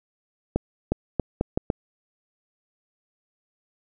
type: accelerating click train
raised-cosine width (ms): 2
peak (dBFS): -8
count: 6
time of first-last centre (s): 0.56-1.702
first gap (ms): 360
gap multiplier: 0.77
effects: none